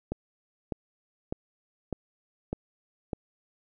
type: click train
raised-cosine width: 2 ms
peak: -17 dBFS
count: 6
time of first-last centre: 0.12-3.132 s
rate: 1.66 Hz
effects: none